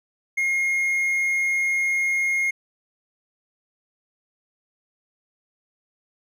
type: tone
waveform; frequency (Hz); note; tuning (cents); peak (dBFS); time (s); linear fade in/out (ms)
triangle; 2143; C7; +41; -18; 0.37-2.51; 10
effects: none